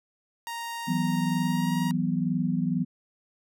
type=tone with pitch glide; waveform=sawtooth; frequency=932.3 to 947 Hz; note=A#5 to A#5; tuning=0 to +27 cents; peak=-29 dBFS; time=0.47-1.91 s; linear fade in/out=0 ms; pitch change=+27 cents; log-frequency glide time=1.33-1.72 s
type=chord; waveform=sine; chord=E suspended second; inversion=none; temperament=equal with one note detuned; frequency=164.81 / 186.93 / 246.9 Hz; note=E3 / F#3 / B3; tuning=0 / +18 / 0 cents; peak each=-28 dBFS; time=0.87-2.85 s; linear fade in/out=20 ms
effects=none